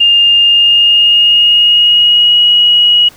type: tone with pitch glide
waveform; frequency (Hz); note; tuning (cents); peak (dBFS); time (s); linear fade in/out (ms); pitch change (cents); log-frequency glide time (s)
sine; 2814 to 2903; F7 to F#7; +12 to -34; -4; 0-3.09; 10; +54; 0.38-2.39
effects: pink hiss -40 dBFS RMS until 3.16 s